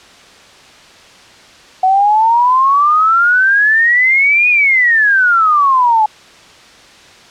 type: exponential two-way sweep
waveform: sine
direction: up then down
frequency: 741 to 2489 to 844 Hz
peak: -7 dBFS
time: 1.83-6.06 s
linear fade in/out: 5 ms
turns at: 4.49 s
effects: white hiss -40 dBFS RMS until 7.3 s + low-pass 5000 Hz 12 dB/octave